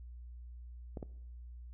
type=clicks; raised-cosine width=2 ms; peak=-28 dBFS; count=2; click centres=0.972 / 1.028 s; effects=noise-tail reverb RT60 0.8 s tail -20 dB re dry + added 60 Hz sine -46 dBFS peak until 1.73 s